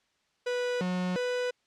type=tone with pitch steps; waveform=45% pulse; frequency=492 / 181.6 / 495.3 Hz; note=B4 / F#3 / B4; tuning=-7 / -32 / +5 cents; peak=-28 dBFS; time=0.46-1.51 s; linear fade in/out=10 ms; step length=350 ms; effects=white hiss -72 dBFS RMS until 1.66 s + low-pass 5000 Hz 12 dB/octave